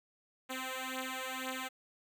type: beating tone pair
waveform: 5% pulse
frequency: 258.7 / 260.7 Hz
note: C4 / C4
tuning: -19 / -6 cents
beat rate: 2 Hz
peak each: -29 dBFS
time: 0.49-1.69 s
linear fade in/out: 20 ms
effects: none